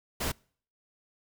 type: noise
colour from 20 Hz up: pink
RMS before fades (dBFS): -31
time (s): 0.2-0.32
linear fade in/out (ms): 10
effects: noise-tail reverb RT60 0.5 s tail -26 dB re dry